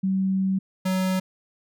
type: tone pair in turn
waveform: sine / square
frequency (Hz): 191 / 186.96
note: G3 / F#3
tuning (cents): -45 / +18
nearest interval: unison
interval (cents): 37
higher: first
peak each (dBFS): -20 / -22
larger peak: first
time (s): 0.03-0.59 / 0.85-1.2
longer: first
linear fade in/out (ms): 10
effects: none